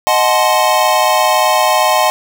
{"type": "chord", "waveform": "square", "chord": "D# diminished seventh", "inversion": "none", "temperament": "equal with one note detuned", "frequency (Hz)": [622.3, 740, 862.9, 1046.5], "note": ["D#5", "F#5", "A5", "C6"], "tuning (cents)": [0, 0, -34, 0], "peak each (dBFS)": -16, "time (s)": [0.07, 2.1], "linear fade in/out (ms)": 0, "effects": []}